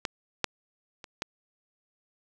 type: clicks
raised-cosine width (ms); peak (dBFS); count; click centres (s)
0.2; -11 / -7 / -25 / -13; 4; 0.052 / 0.443 / 1.042 / 1.221
effects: none